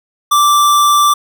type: tone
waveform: square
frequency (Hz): 1172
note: D6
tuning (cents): -4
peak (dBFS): -8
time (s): 0.31-1.14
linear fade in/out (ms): 10
effects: none